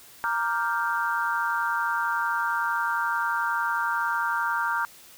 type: chord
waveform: sine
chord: G minor seventh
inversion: first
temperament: equal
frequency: 932.3 / 1174.7 / 1396.9 / 1568 Hz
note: Bb5 / D6 / F6 / G6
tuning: 0 / 0 / 0 / 0 cents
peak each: -28 / -31 / -28 / -30 dBFS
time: 0.24-4.85 s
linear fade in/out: 0 ms
effects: white hiss -50 dBFS RMS until 5.17 s